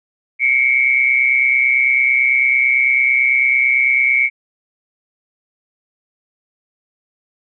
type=tone pair together; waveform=sine; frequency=2171 / 2300 Hz; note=C#7 / D7; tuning=-37 / -37 cents; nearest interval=minor second; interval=100 cents; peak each=-14 dBFS; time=0.39-4.3 s; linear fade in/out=50 ms; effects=none